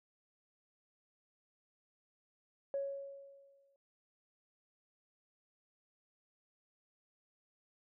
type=tone with exponential decay; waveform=sine; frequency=554.4 Hz; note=C#5; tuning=in tune; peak=-32 dBFS; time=2.74-3.76 s; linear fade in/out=1 ms; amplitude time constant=220 ms; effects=tanh soft clip ceiling -28 dBFS